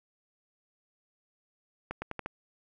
accelerating click train, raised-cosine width 0.5 ms, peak -20 dBFS, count 5, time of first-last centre 1.91-2.261 s, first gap 110 ms, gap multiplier 0.85, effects none

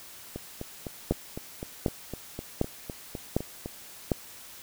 two click trains, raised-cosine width 2 ms, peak -21 / -10 dBFS, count 14 / 5, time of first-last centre 0.36-3.659 / 1.11-4.118 s, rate 3.94 / 1.33 Hz, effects white hiss -47 dBFS RMS until 4.62 s

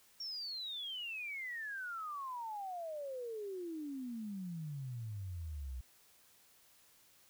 sine exponential sweep, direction down, 5580 to 60.7 Hz, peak -40 dBFS, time 0.2-5.81 s, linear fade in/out 5 ms, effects white hiss -66 dBFS RMS until 7.29 s

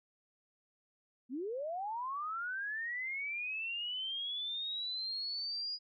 sine linear sweep, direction up, 228.6 to 4917 Hz, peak -36 dBFS, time 1.29-5.79 s, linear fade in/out 50 ms, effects none

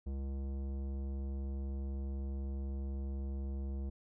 sine tone with tanh clipping, 68 Hz, C#2, 33 cents flat, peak -38 dBFS, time 0.06-3.9 s, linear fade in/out 10 ms, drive 15 dB, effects none

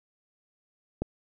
click, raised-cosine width 2 ms, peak -15 dBFS, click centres 1.02 s, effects none

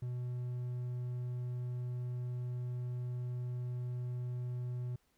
triangle tone, 123.47 Hz, B2, in tune, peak -34 dBFS, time 0.02-4.96 s, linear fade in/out 5 ms, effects pink hiss -75 dBFS RMS until 5.17 s

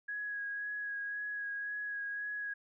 sine tone with vibrato, 1661.2 Hz, G#6, in tune, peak -36 dBFS, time 0.08-2.54 s, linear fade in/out 10 ms, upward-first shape sine, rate 1.9 Hz, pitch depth 17 cents each way, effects none

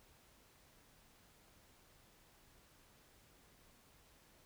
silence, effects pink hiss -67 dBFS RMS until 4.45 s

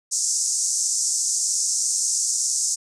pink band-pass noise, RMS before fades -23 dBFS, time 0.11-2.76 s, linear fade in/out 20 ms, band 5700 to 8600 Hz, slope 48 dB/octave, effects none

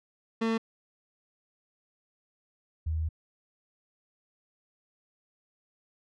30% pulse / sine tone pair in turn, 225.5 / 79.4 Hz, A3 / D#2, +43 / +36 cents, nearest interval octave + tritone, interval 1807 cents, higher first, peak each -23 / -27 dBFS, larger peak first, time 0.41-0.58 / 2.86-3.09 s, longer second, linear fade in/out 10 ms, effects low-pass 4000 Hz 12 dB/octave

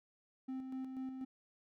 triangle tone with tremolo, 261.6 Hz, C4, in tune, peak -37 dBFS, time 0.48-1.25 s, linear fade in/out 10 ms, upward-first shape square, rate 4.1 Hz, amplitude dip 40%, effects none

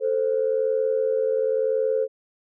sine tone pair together, 442.4 / 523.3 Hz, A4 / C5, +9 / 0 cents, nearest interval minor third, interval 291 cents, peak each -22 dBFS, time 0-2.08 s, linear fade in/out 50 ms, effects tanh soft clip ceiling -12 dBFS

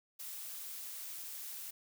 blue noise, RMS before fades -45 dBFS, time 0.19-1.71 s, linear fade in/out 10 ms, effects none

